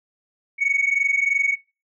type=tone pair together; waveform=sine; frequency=2217 / 2240 Hz; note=C#7 / C#7; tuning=0 / +18 cents; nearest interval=unison; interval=18 cents; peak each=-19 dBFS; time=0.58-1.57 s; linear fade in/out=50 ms; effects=noise-tail reverb RT60 0.3 s tail -20 dB re dry + tanh soft clip ceiling -13 dBFS